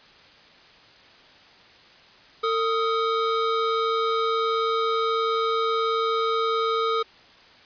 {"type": "tone pair together", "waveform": "square", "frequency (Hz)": [451.2, 1255], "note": ["A4", "D#6"], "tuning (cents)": [44, 15], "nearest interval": "octave + tritone", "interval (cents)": 1771, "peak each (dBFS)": -25, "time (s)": [2.43, 7.03], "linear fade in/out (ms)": 10, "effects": ["white hiss -51 dBFS RMS until 7.65 s", "resampled to 11025 Hz"]}